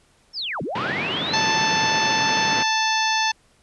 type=linear two-way sweep; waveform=sine; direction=down then up; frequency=5588 to 116.54 to 4575 Hz; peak=-25 dBFS; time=0.33-1.41 s; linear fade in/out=50 ms; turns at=0.62 s
type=band-pass noise; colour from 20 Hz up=pink; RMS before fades=-28 dBFS; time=0.75-2.63 s; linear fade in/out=5 ms; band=130 to 3600 Hz; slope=24 dB/octave
type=harmonic tone; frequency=880 Hz; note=A5; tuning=in tune; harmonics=1 / 2 / 3 / 4 / 5 / 6 / 7; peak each=-22 / -25 / -27 / -28 / -29 / -30 / -30 dBFS; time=1.33-3.32 s; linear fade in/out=10 ms
effects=pink hiss -59 dBFS RMS until 3.62 s + resampled to 24000 Hz